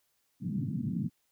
white band-pass noise, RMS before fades -33 dBFS, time 0.4-1.1 s, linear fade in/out 50 ms, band 110 to 250 Hz, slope 48 dB/octave, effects white hiss -75 dBFS RMS until 1.31 s

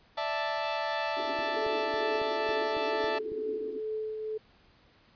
sawtooth chord, D suspended second, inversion none, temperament equal, 587.3 / 659.3 / 880 Hz, D5 / E5 / A5, 0 / 0 / 0 cents, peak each -32 / -30 / -29 dBFS, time 0.17-3.19 s, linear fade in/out 10 ms
white band-pass noise, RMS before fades -41 dBFS, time 1.15-3.81 s, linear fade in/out 50 ms, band 260 to 430 Hz, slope 96 dB/octave
click train, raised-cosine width 3 ms, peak -34 dBFS, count 8, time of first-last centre 1.39-3.318 s, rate 3.63 Hz
sine tone with tremolo, 433.7 Hz, A4, 25 cents flat, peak -30 dBFS, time 1.56-4.38 s, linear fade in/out 10 ms, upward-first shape triangle, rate 2.2 Hz, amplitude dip 40%
effects pink hiss -62 dBFS RMS until 5.15 s + resampled to 11025 Hz

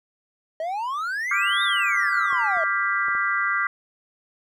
triangle exponential two-way sweep, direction up then down, 622.3 to 3729 to 622.3 Hz, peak -23 dBFS, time 0.6-2.64 s, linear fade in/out 2 ms, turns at 1.63 s
sine chord, G dominant seventh, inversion second, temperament equal with one note detuned, 1174.7 / 1396.9 / 1593.5 / 1975.5 Hz, D6 / F6 / G6 / B6, 0 / 0 / +28 / 0 cents, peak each -26 dBFS, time 1.31-3.67 s, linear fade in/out 2 ms
clicks, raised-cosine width 1 ms, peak -28 dBFS, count 4, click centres 2.328 / 2.571 / 3.084 / 3.151 s
effects none

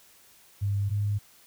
sine tone pair in turn, 100.5 / 102.73 Hz, G2 / G#2, +44 / -18 cents, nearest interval unison, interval 38 cents, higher second, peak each -24 dBFS, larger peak neither, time 0.61-0.9 / 0.9-1.19 s, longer neither, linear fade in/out 20 ms, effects white hiss -57 dBFS RMS until 1.46 s

